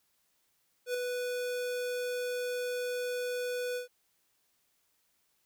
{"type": "tone with ADSR envelope", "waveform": "square", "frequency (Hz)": 493.9, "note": "B4", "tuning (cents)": 0, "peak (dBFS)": -29, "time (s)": [0.86, 3.88], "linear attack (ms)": 84, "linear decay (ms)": 3, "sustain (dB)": -4, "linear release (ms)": 120, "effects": ["white hiss -74 dBFS RMS until 5.45 s"]}